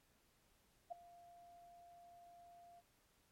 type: tone with ADSR envelope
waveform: sine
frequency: 696 Hz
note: F5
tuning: 6 cents flat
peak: -40 dBFS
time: 0.9-2.82 s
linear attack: 21 ms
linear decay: 7 ms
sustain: -19 dB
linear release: 36 ms
effects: pink hiss -75 dBFS RMS until 3.31 s + MP3 64 kbps